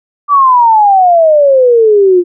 sine exponential sweep, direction down, 1174.7 to 346.2 Hz, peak -3 dBFS, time 0.28-2.24 s, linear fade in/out 50 ms, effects none

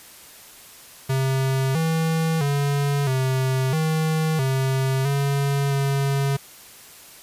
square tone with pitch steps, 133.2 / 161.9 / 142 / 131.2 / 158.3 / 132.9 / 140.1 / 138.6 Hz, C3 / E3 / C#3 / C3 / D#3 / C3 / C#3 / C#3, +31 / -31 / +42 / +5 / +30 / +27 / +19 / 0 cents, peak -20 dBFS, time 1.09-6.37 s, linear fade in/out 10 ms, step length 660 ms, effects white hiss -45 dBFS RMS until 7.22 s + resampled to 32000 Hz

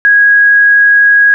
sine tone, 1652 Hz, G#6, 10 cents flat, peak -3 dBFS, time 0.05-1.34 s, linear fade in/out 0 ms, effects none

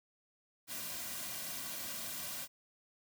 white noise with comb filter, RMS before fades -42 dBFS, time 0.67-2.48 s, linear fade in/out 50 ms, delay 2.3 ms, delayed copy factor -0.65, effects none

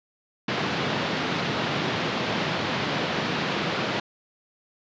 pink band-pass noise, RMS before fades -27 dBFS, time 0.48-4 s, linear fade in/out 5 ms, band 130 to 4200 Hz, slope 24 dB/octave, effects resampled to 16000 Hz

